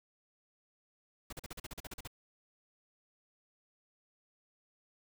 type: noise bursts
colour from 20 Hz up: pink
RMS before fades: -44 dBFS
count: 12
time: 1.3-2.075 s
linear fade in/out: 5 ms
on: 27 ms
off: 41 ms
effects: none